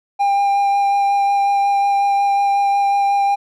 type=tone with vibrato; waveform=triangle; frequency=800 Hz; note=G5; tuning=35 cents sharp; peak=-11 dBFS; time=0.19-3.36 s; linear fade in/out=20 ms; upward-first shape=sine; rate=5.5 Hz; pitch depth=10 cents each way; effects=none